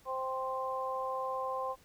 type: harmonic tone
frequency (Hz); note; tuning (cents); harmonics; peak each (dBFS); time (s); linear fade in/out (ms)
261.6; C4; 0; 2 / 3 / 4; -37 / -40 / -36; 0.05-1.76; 50
effects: pink hiss -63 dBFS RMS until 1.84 s